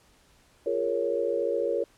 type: chord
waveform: sine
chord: Bb minor seventh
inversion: second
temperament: equal with one note detuned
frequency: 349.2 / 412 / 466.2 / 554.4 Hz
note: F4 / Ab4 / Bb4 / Db5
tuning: 0 / -14 / 0 / 0 cents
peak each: -33 / -32 / -28 / -29 dBFS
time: 0.66-1.84 s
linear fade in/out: 5 ms
effects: pink hiss -61 dBFS RMS until 1.97 s + low-pass 11000 Hz 12 dB/octave